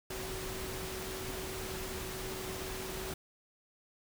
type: tone in noise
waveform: sine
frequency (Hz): 377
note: F#4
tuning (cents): +32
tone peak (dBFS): -43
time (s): 0.1-3.14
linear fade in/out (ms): 5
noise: pink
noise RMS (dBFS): -41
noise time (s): 0.1-3.14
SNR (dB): -5
effects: none